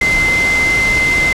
sine tone in noise, 2069 Hz, C7, 20 cents flat, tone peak -11 dBFS, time 0.01-1.33 s, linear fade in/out 5 ms, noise pink, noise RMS -20 dBFS, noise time 0.01-1.33 s, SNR +6 dB, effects low-pass 8000 Hz 12 dB/octave

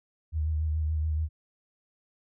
sine tone with vibrato, 77.78 Hz, D#2, in tune, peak -25 dBFS, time 0.32-1.29 s, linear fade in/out 50 ms, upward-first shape sine, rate 7 Hz, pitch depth 35 cents each way, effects none

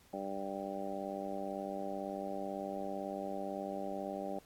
harmonic tone, 98 Hz, G2, in tune, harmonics 2 / 3 / 4 / 5 / 6 / 7 / 8, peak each -45 / -45 / -46 / -49 / -42 / -49 / -44 dBFS, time 0.13-4.39 s, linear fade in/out 5 ms, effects pink hiss -64 dBFS RMS until 4.45 s + AAC 64 kbps

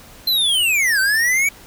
square linear two-way sweep, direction down then up, 4149 to 1513 to 2285 Hz, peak -15 dBFS, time 0.27-1.49 s, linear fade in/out 5 ms, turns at 1 s, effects pink hiss -43 dBFS RMS until 1.66 s

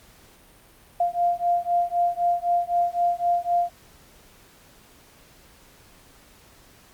sine beating tone pair, 696 / 699.9 Hz, F5 / F5, -6 / +4 cents, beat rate 3.9 Hz, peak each -23 / -23 dBFS, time 1-3.7 s, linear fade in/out 5 ms, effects pink hiss -53 dBFS RMS until 6.93 s + Opus 48 kbps

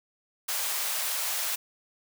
white high-pass noise, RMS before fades -30 dBFS, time 0.48-1.56 s, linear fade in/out 10 ms, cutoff 570 Hz, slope 24 dB/octave, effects none

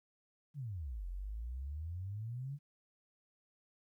sine exponential two-way sweep, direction down then up, 156.1 to 42.98 to 147.6 Hz, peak -39 dBFS, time 0.54-2.59 s, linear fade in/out 50 ms, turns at 1.07 s, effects 13-bit

